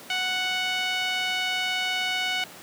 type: tone with band-pass filter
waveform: sawtooth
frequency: 740 Hz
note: F#5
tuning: in tune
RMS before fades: -27 dBFS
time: 0.1-2.44 s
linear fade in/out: 2 ms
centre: 2800 Hz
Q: 1.8
effects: pink hiss -44 dBFS RMS until 2.62 s + high-pass 200 Hz 12 dB/octave